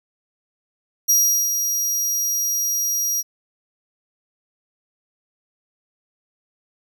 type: tone with ADSR envelope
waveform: sawtooth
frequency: 5730 Hz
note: F8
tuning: 44 cents sharp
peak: -10 dBFS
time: 1.08-3.23 s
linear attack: 18 ms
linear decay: 390 ms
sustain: -7 dB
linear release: 33 ms
effects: none